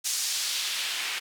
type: noise with band-pass filter sweep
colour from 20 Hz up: white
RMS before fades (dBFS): -30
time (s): 0.04-1.2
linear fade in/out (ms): 20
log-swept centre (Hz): 6300 to 2200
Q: 1.2
effects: none